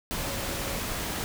sine tone in noise, 554.4 Hz, C#5, in tune, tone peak -41 dBFS, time 0.2-0.79 s, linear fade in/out 0 ms, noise pink, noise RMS -32 dBFS, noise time 0.11-1.24 s, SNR -12 dB, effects none

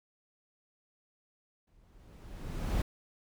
brown noise with exponential growth, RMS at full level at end -28 dBFS, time 1.67-2.82 s, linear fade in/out 5 ms, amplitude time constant 250 ms, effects none

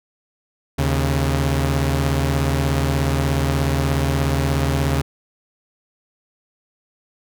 sawtooth tone pair together, 76.7 / 136.66 Hz, D#2 / C#3, -24 / -24 cents, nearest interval minor seventh, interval 1000 cents, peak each -16 dBFS, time 0.78-5.02 s, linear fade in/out 10 ms, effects none

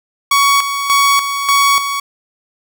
sawtooth tone with tremolo, 1121 Hz, C#6, 19 cents sharp, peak -5 dBFS, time 0.31-2 s, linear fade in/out 5 ms, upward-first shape square, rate 1.7 Hz, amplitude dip 60%, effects none

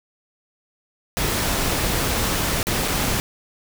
pink noise with dropouts, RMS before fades -22 dBFS, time 1.17-3.2 s, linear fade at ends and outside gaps 0 ms, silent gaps 2.629-2.669 / 2.878-2.882 s, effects none

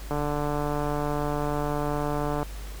click train, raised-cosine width 1 ms, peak -15 dBFS, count 342, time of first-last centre 0.11-2.43 s, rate 147 Hz, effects added 50 Hz sine -35 dBFS peak until 2.8 s + pink hiss -45 dBFS RMS until 2.8 s

